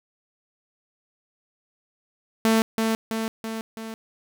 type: tone with echo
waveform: sawtooth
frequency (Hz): 223.1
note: A3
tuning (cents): +24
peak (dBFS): -13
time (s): 2.45-2.62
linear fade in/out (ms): 0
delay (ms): 330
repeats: 4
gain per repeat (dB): -4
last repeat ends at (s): 3.94
effects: none